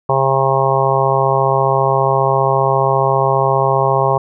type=harmonic tone; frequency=134.8 Hz; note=C#3; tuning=48 cents flat; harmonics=1 / 3 / 4 / 5 / 6 / 7 / 8; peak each=-19 / -19 / -19 / -19 / -19 / -19 / -19 dBFS; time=0.09-4.18 s; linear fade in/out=5 ms; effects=none